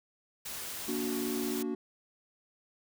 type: noise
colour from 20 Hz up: white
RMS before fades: -40 dBFS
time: 0.45-1.63 s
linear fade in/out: 10 ms
type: chord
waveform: triangle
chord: Bb augmented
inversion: none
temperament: equal with one note detuned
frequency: 233.1 / 289.3 / 370 Hz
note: Bb3 / D4 / F#4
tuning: 0 / -26 / 0 cents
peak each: -34 dBFS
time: 0.88-1.75 s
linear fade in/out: 5 ms
effects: none